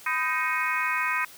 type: harmonic tone with a mistuned harmonic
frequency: 312.6 Hz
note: D#4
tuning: 8 cents sharp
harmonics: 3 / 4 / 5 / 6 / 7 / 8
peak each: -31 / -31 / -31 / -31 / -31 / -31 dBFS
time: 0.06-1.25 s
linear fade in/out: 5 ms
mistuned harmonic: 3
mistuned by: +120 cents
effects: white hiss -48 dBFS RMS until 1.37 s + high-pass 60 Hz 12 dB/octave